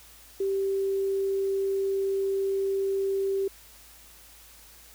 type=tone; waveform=sine; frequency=390 Hz; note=G4; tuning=9 cents flat; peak=-24 dBFS; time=0.4-3.48 s; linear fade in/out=5 ms; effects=added 55 Hz sine -57 dBFS peak until 4.94 s + white hiss -52 dBFS RMS until 4.94 s